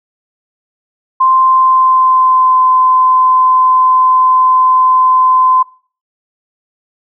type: tone with pitch glide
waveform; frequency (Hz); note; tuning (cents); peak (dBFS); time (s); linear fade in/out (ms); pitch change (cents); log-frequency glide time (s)
sine; 1044 to 1027.8; C6 to C6; -4 to -31; -6; 1.2-5.63; 10; -27; 1.41-2.64
effects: noise-tail reverb RT60 0.4 s tail -19 dB re dry